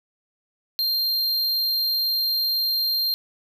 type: tone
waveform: square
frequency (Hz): 4186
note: C8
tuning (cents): 0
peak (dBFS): -21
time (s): 0.79-3.14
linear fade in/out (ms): 0
effects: none